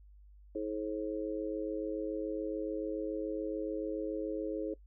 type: harmonic tone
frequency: 107 Hz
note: A2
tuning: 48 cents flat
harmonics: 3 / 4 / 5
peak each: -37 / -38 / -39 dBFS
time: 0.55-4.74 s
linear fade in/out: 5 ms
effects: noise-tail reverb RT60 0.1 s tail -21 dB re dry + added 50 Hz sine -54 dBFS peak until 4.86 s